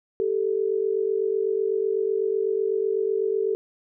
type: tone pair together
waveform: sine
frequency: 392 / 440 Hz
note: G4 / A4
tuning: 0 / 0 cents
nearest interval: major second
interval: 200 cents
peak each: -24 dBFS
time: 0.2-3.55 s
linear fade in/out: 0 ms
effects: none